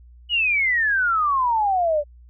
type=exponential sweep; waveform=sine; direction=down; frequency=2960 to 571 Hz; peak=-17 dBFS; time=0.29-2.04 s; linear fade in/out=50 ms; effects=added 60 Hz sine -44 dBFS peak until 2.29 s

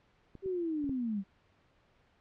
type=clicks; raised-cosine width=3 ms; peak=-35 / -35 / -36 / -27 dBFS; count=4; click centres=0.353 / 0.46 / 0.842 / 0.894 s
type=linear sweep; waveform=sine; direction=down; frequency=392 to 187 Hz; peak=-31 dBFS; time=0.42-1.24 s; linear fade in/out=50 ms
effects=pink hiss -68 dBFS RMS until 2.2 s + low-pass 3000 Hz 12 dB/octave

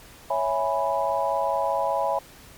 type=chord; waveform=sine; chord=C# minor seventh; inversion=none; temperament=equal; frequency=554.4 / 659.3 / 830.6 / 987.8 Hz; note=C#5 / E5 / G#5 / B5; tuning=0 / 0 / 0 / 0 cents; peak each=-27 dBFS; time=0.3-2.19 s; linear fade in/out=5 ms; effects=pink hiss -48 dBFS RMS until 2.57 s + MP3 96 kbps

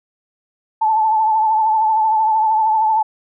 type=tone with vibrato; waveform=sine; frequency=874 Hz; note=A5; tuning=12 cents flat; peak=-12 dBFS; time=0.81-3.03 s; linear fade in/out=10 ms; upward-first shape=triangle; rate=13 Hz; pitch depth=49 cents each way; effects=none

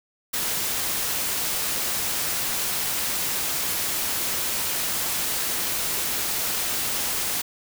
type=noise; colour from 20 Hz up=white; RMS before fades=-26 dBFS; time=0.33-7.42 s; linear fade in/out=10 ms; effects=none

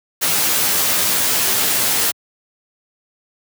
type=noise with comb filter; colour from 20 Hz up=white; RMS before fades=-17 dBFS; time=0.21-2.12 s; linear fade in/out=20 ms; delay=14 ms; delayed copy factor=-0.75; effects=high-pass 100 Hz 12 dB/octave

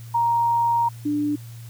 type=tone pair in turn; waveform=sine; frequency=936 / 294.8 Hz; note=A#5 / D4; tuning=+7 / +7 cents; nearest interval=octave + minor sixth; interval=2000 cents; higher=first; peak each=-17 / -20 dBFS; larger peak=first; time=0.14-0.89 / 1.05-1.36 s; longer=first; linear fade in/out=10 ms; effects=added 116 Hz sine -36 dBFS peak until 1.69 s + white hiss -50 dBFS RMS until 1.69 s

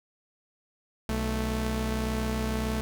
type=tone pair together; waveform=sawtooth; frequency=61.74 / 220 Hz; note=B1 / A3; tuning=0 / 0 cents; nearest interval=octave + minor seventh; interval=2200 cents; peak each=-26 dBFS; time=1.09-2.81 s; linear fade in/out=0 ms; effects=none

